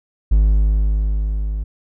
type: tone with level ramp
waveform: triangle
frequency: 51.8 Hz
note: G#1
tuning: 4 cents flat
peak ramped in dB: -7 to -18 dBFS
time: 0.31-1.64 s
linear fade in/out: 10 ms
effects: none